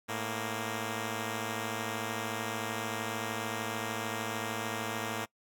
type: tone pair together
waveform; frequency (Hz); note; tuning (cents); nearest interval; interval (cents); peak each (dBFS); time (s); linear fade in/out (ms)
5% pulse; 109.9 / 233.1; A2 / A#3; -2 / 0; octave + minor second; 1302; -25 / -25; 0.08-5.26; 20
effects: noise-tail reverb RT60 0.1 s tail -23 dB re dry